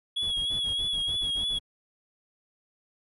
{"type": "tone with vibrato", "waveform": "triangle", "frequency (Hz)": 3345, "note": "G#7", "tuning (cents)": 12, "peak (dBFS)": -25, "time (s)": [0.16, 1.59], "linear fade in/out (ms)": 10, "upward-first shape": "sine", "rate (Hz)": 3.2, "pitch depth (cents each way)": 39}
{"type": "noise bursts", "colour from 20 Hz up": "brown", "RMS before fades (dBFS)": -41, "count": 10, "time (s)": [0.21, 1.598], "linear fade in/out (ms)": 20, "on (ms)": 110, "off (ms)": 32}
{"effects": ["resampled to 32000 Hz"]}